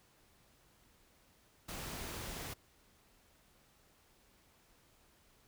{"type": "noise", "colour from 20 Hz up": "pink", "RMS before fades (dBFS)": -44, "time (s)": [1.68, 2.54], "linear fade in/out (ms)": 10, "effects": ["pink hiss -68 dBFS RMS until 5.47 s"]}